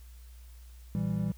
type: chord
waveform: triangle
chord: E diminished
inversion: second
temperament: equal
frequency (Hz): 116.54 / 164.81 / 196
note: Bb2 / E3 / G3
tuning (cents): 0 / 0 / 0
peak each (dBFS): -32 / -30 / -30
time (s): 0.95-1.32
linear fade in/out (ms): 0
effects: added 60 Hz sine -47 dBFS peak until 1.37 s + white hiss -62 dBFS RMS until 1.37 s